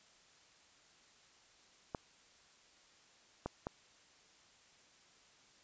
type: clicks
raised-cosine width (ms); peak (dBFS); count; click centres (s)
1; -24; 3; 1.948 / 3.46 / 3.669
effects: white hiss -65 dBFS RMS until 5.63 s + resampled to 16000 Hz